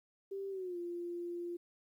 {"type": "tone with pitch glide", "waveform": "sine", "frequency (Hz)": [392, 347.2], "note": ["G4", "F4"], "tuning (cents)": [0, -10], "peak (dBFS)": -38, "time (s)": [0.31, 1.57], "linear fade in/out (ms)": 10, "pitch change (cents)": -210, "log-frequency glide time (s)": [0.5, 0.78], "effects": ["12-bit"]}